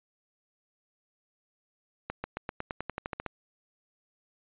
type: accelerating click train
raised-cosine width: 0.5 ms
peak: -18 dBFS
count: 13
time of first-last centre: 2.1-3.263 s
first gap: 140 ms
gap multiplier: 0.93
effects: resampled to 8000 Hz